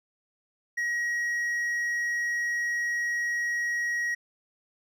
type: tone with hard clipping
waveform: sine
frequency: 1900 Hz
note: A#6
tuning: 33 cents sharp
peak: -27 dBFS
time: 0.77-4.15 s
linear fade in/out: 10 ms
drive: 3 dB
effects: none